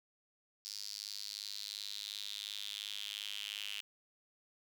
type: tone with high-pass filter sweep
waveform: square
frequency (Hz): 51.4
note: G#1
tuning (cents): -17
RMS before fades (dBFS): -44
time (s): 0.65-3.81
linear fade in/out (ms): 0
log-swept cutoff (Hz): 4900 to 2900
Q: 5.3
effects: none